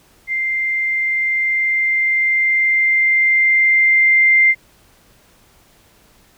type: tone with level ramp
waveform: sine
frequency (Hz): 2093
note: C7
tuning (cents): 0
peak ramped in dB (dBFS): -17 to -8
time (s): 0.27-4.55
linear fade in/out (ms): 50
effects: pink hiss -52 dBFS RMS until 6.37 s